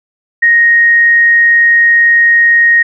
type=tone; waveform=sine; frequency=1869 Hz; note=A#6; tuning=4 cents sharp; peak=-4 dBFS; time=0.42-2.83 s; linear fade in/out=10 ms; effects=none